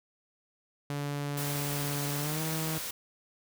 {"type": "tone with pitch glide", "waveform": "sawtooth", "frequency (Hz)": [143.8, 158.64], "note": ["D3", "D#3"], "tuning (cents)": [-36, 34], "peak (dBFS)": -28, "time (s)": [0.9, 2.78], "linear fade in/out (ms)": 0, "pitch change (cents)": 170, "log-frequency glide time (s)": [2.17, 2.42]}
{"type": "noise", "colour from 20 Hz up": "white", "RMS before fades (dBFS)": -37, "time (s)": [1.37, 2.91], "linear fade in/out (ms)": 5}
{"effects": []}